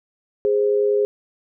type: tone pair together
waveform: sine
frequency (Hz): 412.7 / 523.3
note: G#4 / C5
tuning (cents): -11 / 0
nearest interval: major third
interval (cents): 411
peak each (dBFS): -16 / -23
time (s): 0.45-1.05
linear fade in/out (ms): 0
effects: none